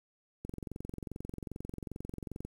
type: click train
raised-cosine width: 3 ms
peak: -27 dBFS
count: 46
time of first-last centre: 0.45-2.45 s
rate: 22.5 Hz
effects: 9-bit